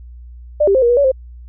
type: tone with pitch steps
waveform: sine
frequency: 596 / 394.7 / 524 / 474.5 / 484.4 / 566 / 525 Hz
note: D5 / G4 / C5 / A#4 / B4 / C#5 / C5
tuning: +25 / +12 / +2 / +31 / -34 / +36 / +6 cents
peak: -9 dBFS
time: 0.6-1.118 s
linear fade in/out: 10 ms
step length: 74 ms
effects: added 60 Hz sine -33 dBFS peak until 1.48 s